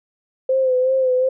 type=tone with vibrato; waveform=sine; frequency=517 Hz; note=C5; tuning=21 cents flat; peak=-14 dBFS; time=0.49-1.29 s; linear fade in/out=5 ms; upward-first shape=sine; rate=2.7 Hz; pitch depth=42 cents each way; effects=none